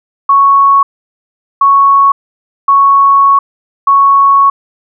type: tone bursts at uneven times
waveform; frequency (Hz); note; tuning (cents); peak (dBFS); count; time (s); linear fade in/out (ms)
sine; 1108.7; C#6; 0; -3; 4; 0.29-0.83 / 1.61-2.12 / 2.68-3.39 / 3.87-4.5; 5
effects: none